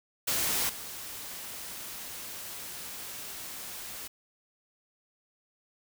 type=noise with level steps; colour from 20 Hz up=white; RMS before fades=-29 / -41 dBFS; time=0.27-4.08 s; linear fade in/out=10 ms; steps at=0.69 s; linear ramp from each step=5 ms; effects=none